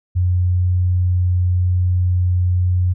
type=tone; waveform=sine; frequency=90.1 Hz; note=F#2; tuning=45 cents flat; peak=-13 dBFS; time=0.15-2.94 s; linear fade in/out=20 ms; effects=none